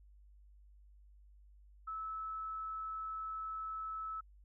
sine tone, 1304 Hz, E6, 19 cents flat, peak -39 dBFS, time 1.87-4.21 s, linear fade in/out 10 ms, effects added 50 Hz sine -58 dBFS peak until 4.44 s

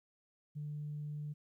sine tone, 148.6 Hz, D3, 21 cents sharp, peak -38 dBFS, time 0.55-1.34 s, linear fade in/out 20 ms, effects tanh soft clip ceiling -34 dBFS + 13-bit

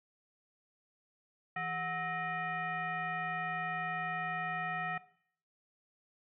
sine tone with frequency modulation, 1300 Hz, E6, 24 cents flat, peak -34 dBFS, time 1.56-4.98 s, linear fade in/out 5 ms, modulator 568 Hz, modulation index 1.6, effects noise-tail reverb RT60 0.6 s tail -17 dB re dry

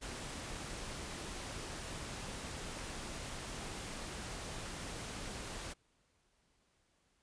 pink noise, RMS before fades -44 dBFS, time 0.01-5.74 s, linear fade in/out 20 ms, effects pink hiss -75 dBFS RMS until 7.22 s + resampled to 22050 Hz

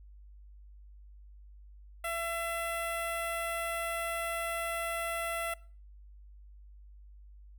10% pulse tone with notch filter, 672 Hz, E5, 33 cents sharp, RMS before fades -35 dBFS, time 2.04-5.54 s, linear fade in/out 5 ms, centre 4500 Hz, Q 0.75, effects noise-tail reverb RT60 0.4 s tail -22 dB re dry + added 50 Hz sine -50 dBFS peak until 7.58 s

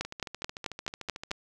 two click trains, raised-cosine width 0.2 ms, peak -13 / -21 dBFS, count 7 / 18, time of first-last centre 0.01-1.314 / 0.05-1.309 s, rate 4.6 / 13.5 Hz, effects none

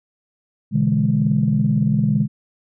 sine chord, E dominant seventh, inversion second, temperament equal, 123.47 / 146.83 / 164.81 / 207.7 Hz, B2 / D3 / E3 / G#3, 0 / 0 / 0 / 0 cents, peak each -21 / -19 / -23 / -18 dBFS, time 0.71-2.28 s, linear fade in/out 50 ms, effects tanh soft clip ceiling -5 dBFS

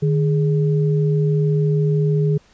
sine tone pair together, 152.27 / 415.3 Hz, D#3 / G#4, -37 / 0 cents, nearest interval octave + perfect fourth, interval 1737 cents, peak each -15 / -22 dBFS, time 0.02-2.38 s, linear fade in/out 10 ms, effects pink hiss -54 dBFS RMS until 2.53 s + resampled to 16000 Hz

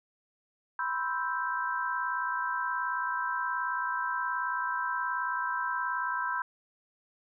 sine chord, C major seventh, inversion third, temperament equal, 987.8 / 1046.5 / 1318.5 / 1568 Hz, B5 / C6 / E6 / G6, 0 / 0 / 0 / 0 cents, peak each -33 / -38 / -36 / -33 dBFS, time 0.79-6.42 s, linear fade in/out 2 ms, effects none

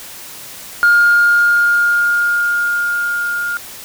sine tone with level ramp, 1416 Hz, F6, 23 cents sharp, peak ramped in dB -5 to -17 dBFS, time 0.83-3.57 s, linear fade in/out 0 ms, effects tanh soft clip ceiling -4 dBFS + white hiss -33 dBFS RMS until 3.84 s

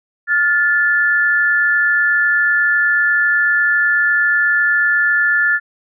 sine tone pair together, 1414.9 / 1743 Hz, F6 / A6, +22 / -17 cents, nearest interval major third, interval 361 cents, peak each -16 / -13 dBFS, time 0.27-5.6 s, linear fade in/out 50 ms, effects none

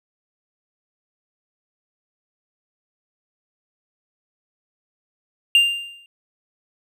triangle tone with exponential decay, 2794 Hz, F7, in tune, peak -7 dBFS, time 5.55-6.06 s, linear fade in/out 1 ms, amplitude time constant 110 ms, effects none

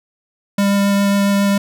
square tone with vibrato, 200 Hz, G3, 35 cents sharp, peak -13 dBFS, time 0.58-1.58 s, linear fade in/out 5 ms, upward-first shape triangle, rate 7.3 Hz, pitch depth 10 cents each way, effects none

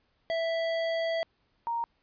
square / sine tone pair in turn, 659.3 / 932.4 Hz, E5 / A#5, 0 / 0 cents, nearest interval tritone, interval 600 cents, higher second, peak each -28 dBFS, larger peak neither, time 0.3-1.23 / 1.67-1.84 s, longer first, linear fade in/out 0 ms, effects pink hiss -72 dBFS RMS until 2.02 s + resampled to 11025 Hz

